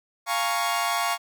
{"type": "chord", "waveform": "sawtooth", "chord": "Bb minor seventh", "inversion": "second", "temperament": "equal", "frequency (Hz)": [698.5, 830.6, 932.3, 1108.7], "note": ["F5", "Ab5", "Bb5", "Db6"], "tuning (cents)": [0, 0, 0, 0], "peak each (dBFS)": [-24, -28, -28, -23], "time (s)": [0.26, 1.18], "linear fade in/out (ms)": 50, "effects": []}